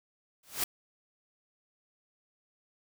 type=noise with exponential growth; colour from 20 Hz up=white; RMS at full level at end=-26 dBFS; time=0.43-0.64 s; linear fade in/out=5 ms; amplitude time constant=44 ms; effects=none